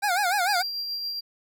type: tone with vibrato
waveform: 25% pulse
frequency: 765 Hz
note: G5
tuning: 42 cents flat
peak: -18 dBFS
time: 0.02-0.63 s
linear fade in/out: 20 ms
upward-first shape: sine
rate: 6.7 Hz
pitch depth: 160 cents each way
type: tone with tremolo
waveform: triangle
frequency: 4746 Hz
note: D8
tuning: 17 cents sharp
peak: -26 dBFS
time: 0.48-1.21 s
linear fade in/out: 20 ms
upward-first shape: triangle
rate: 7.2 Hz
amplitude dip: 35%
effects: none